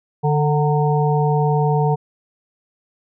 harmonic tone with a mistuned harmonic, 148.4 Hz, D3, 18 cents sharp, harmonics 1 / 3 / 5 / 6, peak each -16 / -21 / -23 / -24 dBFS, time 0.23-1.96 s, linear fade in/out 20 ms, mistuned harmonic 6, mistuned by +53 cents, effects none

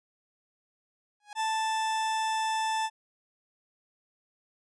sawtooth tone with exponential growth, 830.6 Hz, G#5, in tune, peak -35 dBFS, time 1.2-1.33 s, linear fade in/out 2 ms, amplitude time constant 28 ms
40% pulse tone, 881 Hz, A5, 2 cents sharp, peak -26 dBFS, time 1.35-2.9 s, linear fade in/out 50 ms
effects resampled to 22050 Hz

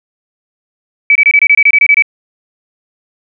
sine tone bursts, 2294 Hz, D7, 41 cents flat, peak -3 dBFS, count 12, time 1.1-2.023 s, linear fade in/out 2 ms, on 54 ms, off 25 ms, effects none

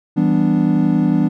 triangle chord, E minor seventh, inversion none, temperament equal, 164.81 / 196 / 246.9 / 293.7 Hz, E3 / G3 / B3 / D4, 0 / 0 / 0 / 0 cents, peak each -16 dBFS, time 0.16-1.29 s, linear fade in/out 20 ms, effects none

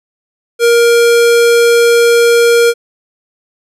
square tone, 470 Hz, A#4, 14 cents sharp, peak -6 dBFS, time 0.59-2.74 s, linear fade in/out 50 ms, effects resampled to 32000 Hz

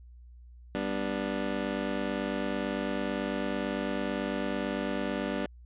25% pulse chord, G major, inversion none, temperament just, 196 / 245 / 294 Hz, G3 / B3 / D4, 0 / -14 / +2 cents, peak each -31 dBFS, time 0.75-5.46 s, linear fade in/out 0 ms, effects added 60 Hz sine -48 dBFS peak until 5.65 s + resampled to 8000 Hz

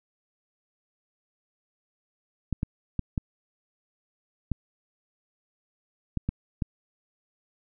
clicks, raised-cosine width 5 ms, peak -14 dBFS, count 8, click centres 2.527 / 2.631 / 2.993 / 3.178 / 4.517 / 6.173 / 6.29 / 6.622 s, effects none

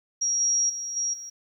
sine tone with level steps, 5660 Hz, F8, 22 cents sharp, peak -22 / -20 / -30 / -24 / -36 dBFS, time 0.21-1.3 s, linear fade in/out 10 ms, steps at 0.4 / 0.69 / 0.96 / 1.13 s, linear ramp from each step 10 ms, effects 10-bit

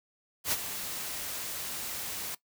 white noise with ADSR envelope, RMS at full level -27 dBFS, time 0.44-2.35 s, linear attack 81 ms, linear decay 40 ms, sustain -10 dB, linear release 6 ms, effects noise-tail reverb RT60 0.1 s tail -18 dB re dry

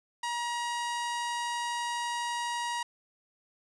sawtooth tone, 952 Hz, A#5, 36 cents sharp, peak -27 dBFS, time 0.23-2.83 s, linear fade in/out 5 ms, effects resampled to 22050 Hz + 9-bit

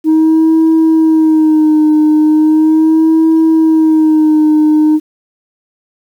sine tone with vibrato, 313.9 Hz, D#4, 15 cents sharp, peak -3 dBFS, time 0.04-5 s, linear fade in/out 50 ms, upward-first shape sine, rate 0.38 Hz, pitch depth 44 cents each way, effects tanh soft clip ceiling -4 dBFS + 7-bit

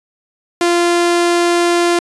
sawtooth tone, 346.1 Hz, F4, 16 cents flat, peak -7 dBFS, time 0.61-1.99 s, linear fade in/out 2 ms, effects resampled to 24000 Hz

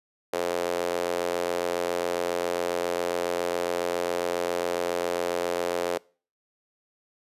sawtooth tone with high-pass filter, 87.31 Hz, F2, in tune, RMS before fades -28 dBFS, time 0.33-5.98 s, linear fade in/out 5 ms, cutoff 480 Hz, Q 3.1, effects noise-tail reverb RT60 0.4 s tail -24 dB re dry + resampled to 32000 Hz

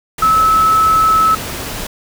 sine tone in noise, 1300 Hz, E6, 24 cents flat, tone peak -8 dBFS, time 0.22-1.35 s, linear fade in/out 5 ms, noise pink, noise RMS -24 dBFS, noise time 0.18-1.87 s, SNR +13 dB, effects none

